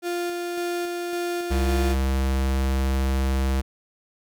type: tone with tremolo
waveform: 35% pulse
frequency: 349.2 Hz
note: F4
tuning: in tune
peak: -23 dBFS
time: 0.02-1.96 s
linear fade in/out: 50 ms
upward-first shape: square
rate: 1.8 Hz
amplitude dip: 25%
type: tone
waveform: square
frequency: 66.5 Hz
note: C2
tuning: 29 cents sharp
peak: -21 dBFS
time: 1.5-3.62 s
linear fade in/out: 20 ms
effects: none